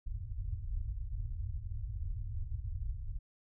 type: low-pass noise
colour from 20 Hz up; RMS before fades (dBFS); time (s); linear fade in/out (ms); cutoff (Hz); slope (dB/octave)
pink; -38; 0.06-3.19; 10; 110; 48
effects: none